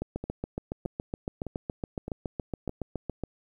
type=two click trains; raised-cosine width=2 ms; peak=-22 / -18 dBFS; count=5 / 24; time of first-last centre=0.24-2.694 / 0.02-3.237 s; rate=1.63 / 7.15 Hz; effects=10-bit